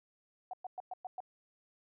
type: tone bursts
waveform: sine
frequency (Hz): 740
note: F#5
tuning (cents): 0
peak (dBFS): -38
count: 6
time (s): 0.51-1.204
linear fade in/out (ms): 2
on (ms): 24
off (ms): 110
effects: none

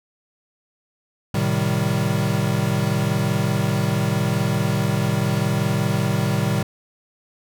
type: chord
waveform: square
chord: A half-diminished seventh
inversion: none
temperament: equal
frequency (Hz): 110 / 130.81 / 155.56 / 196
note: A2 / C3 / Eb3 / G3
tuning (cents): 0 / 0 / 0 / 0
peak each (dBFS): -25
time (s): 1.34-6.63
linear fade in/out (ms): 5
effects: none

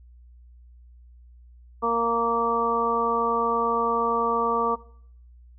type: harmonic tone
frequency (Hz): 232.2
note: A#3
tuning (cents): -7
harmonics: 1 / 2 / 3 / 4 / 5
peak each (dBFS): -32 / -26 / -32 / -28 / -24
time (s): 1.82-4.76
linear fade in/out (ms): 20
effects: noise-tail reverb RT60 0.6 s tail -19 dB re dry + added 60 Hz sine -47 dBFS peak until 5.58 s

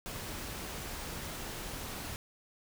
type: noise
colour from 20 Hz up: pink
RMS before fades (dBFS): -41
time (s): 0.06-2.16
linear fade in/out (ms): 0
effects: none

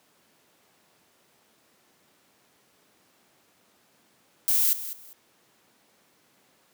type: noise with echo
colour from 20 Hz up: violet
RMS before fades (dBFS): -22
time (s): 4.48-4.73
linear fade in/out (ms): 0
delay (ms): 200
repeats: 2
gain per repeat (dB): -13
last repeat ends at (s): 5.13
effects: pink hiss -63 dBFS RMS until 6.73 s + high-pass 200 Hz 12 dB/octave

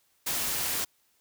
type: noise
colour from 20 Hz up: white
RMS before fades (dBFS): -30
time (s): 0.26-0.85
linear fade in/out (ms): 10
effects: white hiss -69 dBFS RMS until 1.2 s

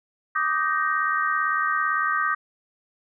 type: chord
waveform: sine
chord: Eb major seventh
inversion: third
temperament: just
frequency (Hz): 1166.7 / 1244.5 / 1555.6 / 1866.8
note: D6 / Eb6 / G6 / Bb6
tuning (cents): -12 / 0 / -14 / +2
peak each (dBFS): -27 / -25 / -26 / -28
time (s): 0.35-2.35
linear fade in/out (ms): 10
effects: none

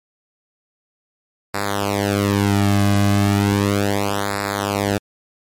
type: tone with flanger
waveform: sawtooth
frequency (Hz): 100.8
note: G2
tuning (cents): +49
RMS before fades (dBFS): -18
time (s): 1.54-4.98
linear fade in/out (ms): 5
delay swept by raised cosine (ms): 0.32 to 2.22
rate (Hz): 0.35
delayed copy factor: -1
effects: MP3 64 kbps

